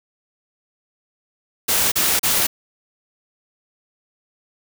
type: noise bursts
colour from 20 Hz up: white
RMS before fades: -18 dBFS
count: 3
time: 1.68-2.47 s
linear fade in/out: 10 ms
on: 240 ms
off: 35 ms
effects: none